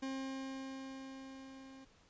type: tone with level ramp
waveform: 40% pulse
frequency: 266.9 Hz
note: C4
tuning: 35 cents sharp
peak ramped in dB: -37 to -52 dBFS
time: 0.02-1.85 s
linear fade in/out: 10 ms
effects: pink hiss -67 dBFS RMS until 2.09 s + resampled to 16000 Hz